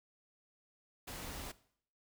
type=noise; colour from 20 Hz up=pink; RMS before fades=-45 dBFS; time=1.07-1.52 s; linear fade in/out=10 ms; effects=noise-tail reverb RT60 0.6 s tail -18 dB re dry